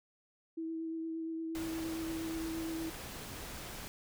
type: tone with vibrato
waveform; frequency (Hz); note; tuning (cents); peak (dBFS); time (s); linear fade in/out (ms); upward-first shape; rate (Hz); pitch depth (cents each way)
sine; 325.1; E4; -24; -36; 0.57-2.9; 10; triangle; 8.6; 17
type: noise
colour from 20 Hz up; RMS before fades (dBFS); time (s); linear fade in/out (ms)
pink; -45; 1.55-3.88; 0
effects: none